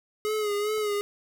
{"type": "tone with vibrato", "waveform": "square", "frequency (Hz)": 420, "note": "G#4", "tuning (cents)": 19, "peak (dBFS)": -26, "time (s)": [0.25, 1.01], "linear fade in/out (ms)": 0, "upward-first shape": "sine", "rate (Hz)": 2.5, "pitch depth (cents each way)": 49}
{"type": "clicks", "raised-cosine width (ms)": 1, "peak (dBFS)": [-40, -34, -40], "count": 3, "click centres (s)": [0.515, 0.78, 0.924]}
{"effects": []}